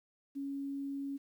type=tone with quantisation; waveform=sine; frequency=277.7 Hz; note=C#4; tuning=3 cents sharp; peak=-36 dBFS; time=0.35-1.18 s; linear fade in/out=20 ms; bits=11; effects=none